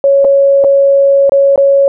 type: tone with dropouts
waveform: sine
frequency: 554.4 Hz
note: C#5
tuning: in tune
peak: -4 dBFS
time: 0.04-1.88 s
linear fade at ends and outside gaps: 1 ms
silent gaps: 0.245-0.249 / 0.64-0.645 / 1.295-1.32 / 1.559-1.577 s
effects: none